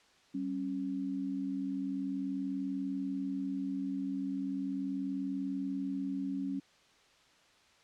sine tone pair together, 194.03 / 274.4 Hz, G3 / C#4, -17 / -17 cents, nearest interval tritone, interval 600 cents, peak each -39 / -34 dBFS, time 0.34-6.6 s, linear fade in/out 10 ms, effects white hiss -64 dBFS RMS until 7.83 s + low-pass 5000 Hz 12 dB/octave

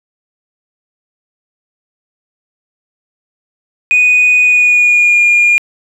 sine tone with pitch glide, 2481 to 2419 Hz, D#7 to D#7, -6 to -49 cents, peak -4 dBFS, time 3.91-5.58 s, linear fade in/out 0 ms, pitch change -43 cents, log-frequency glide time 4.4-5.21 s, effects tanh soft clip ceiling -3 dBFS + 7-bit

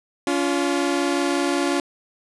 sawtooth tone pair together, 283.7 / 349.2 Hz, C#4 / F4, +40 / 0 cents, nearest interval major third, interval 360 cents, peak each -18 / -19 dBFS, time 0.27-1.8 s, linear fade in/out 2 ms, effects resampled to 24000 Hz + 9-bit

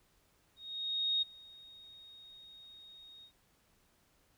sine tone with ADSR envelope, 3734 Hz, A#7, 2 cents sharp, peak -28 dBFS, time 0.56-3.32 s, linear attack 660 ms, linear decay 15 ms, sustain -24 dB, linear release 83 ms, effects pink hiss -71 dBFS RMS until 4.37 s

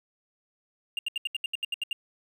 triangle tone bursts, 2806 Hz, F7, 8 cents sharp, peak -25 dBFS, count 11, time 0.97-1.93 s, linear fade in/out 2 ms, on 20 ms, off 74 ms, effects none

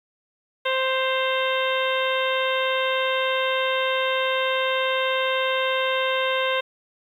harmonic tone with a mistuned harmonic, 523.3 Hz, C5, in tune, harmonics 1 / 2 / 3 / 4 / 5 / 6 / 7, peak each -24 / -27 / -29 / -30 / -31 / -32 / -32 dBFS, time 0.65-6.61 s, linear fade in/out 10 ms, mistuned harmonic 5, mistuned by +50 cents, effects 9-bit

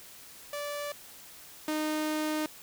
sawtooth tone pair in turn, 582 / 307.7 Hz, D5 / D#4, -16 / -19 cents, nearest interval major seventh, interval 1103 cents, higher first, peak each -30 / -25 dBFS, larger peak second, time 0.53-0.92 / 1.68-2.46 s, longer second, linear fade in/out 2 ms, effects white hiss -50 dBFS RMS until 2.62 s

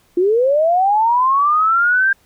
sine linear sweep, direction up, 340 to 1600 Hz, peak -11 dBFS, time 0.17-2.13 s, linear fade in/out 5 ms, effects pink hiss -56 dBFS RMS until 2.25 s

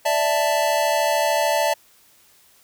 square chord, D suspended second, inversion none, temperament just, 587.3 / 660.7 / 881 Hz, D5 / E5 / A5, 0 / +4 / +2 cents, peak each -23 dBFS, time 0.05-1.74 s, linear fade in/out 10 ms, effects white hiss -55 dBFS RMS until 2.63 s

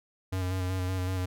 square tone with vibrato, 92.5 Hz, F#2, in tune, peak -29 dBFS, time 0.32-1.26 s, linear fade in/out 10 ms, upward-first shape square, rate 5.3 Hz, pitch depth 24 cents each way, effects none

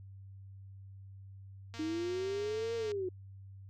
click train, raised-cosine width 0.2 ms, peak -31 dBFS, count 273, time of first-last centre 1.74-2.917 s, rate 231 Hz
sine linear two-way sweep, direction up then down, 307.2 to 466.2 to 359 Hz, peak -33 dBFS, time 1.79-3.09 s, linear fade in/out 5 ms, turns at 2.75 s
effects added 97 Hz sine -48 dBFS peak until 3.69 s

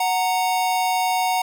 square tone pair together, 739 / 927.1 Hz, F#5 / A#5, -2 / -10 cents, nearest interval major third, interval 392 cents, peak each -21 / -24 dBFS, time 0-1.42 s, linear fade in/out 5 ms, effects none

